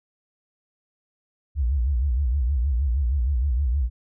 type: tone with vibrato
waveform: sine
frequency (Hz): 65.2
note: C2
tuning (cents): -5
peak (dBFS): -19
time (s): 1.55-3.9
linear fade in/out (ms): 50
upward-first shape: sine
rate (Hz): 6.4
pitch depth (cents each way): 210
effects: none